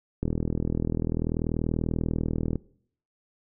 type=click train; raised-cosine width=3 ms; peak=-14 dBFS; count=95; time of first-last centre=0.23-2.557 s; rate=40.4 Hz; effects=noise-tail reverb RT60 0.6 s tail -21 dB re dry